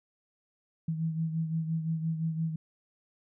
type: beating tone pair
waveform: sine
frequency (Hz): 161 / 166.8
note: E3 / E3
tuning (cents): -41 / +21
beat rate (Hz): 5.8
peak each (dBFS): -29 / -37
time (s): 0.88-2.56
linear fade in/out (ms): 5
effects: none